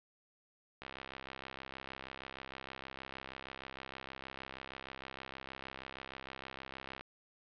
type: click train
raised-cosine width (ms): 0.3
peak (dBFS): -28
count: 412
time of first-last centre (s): 0.82-7.01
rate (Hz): 66.4
effects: low-pass 4000 Hz 12 dB/octave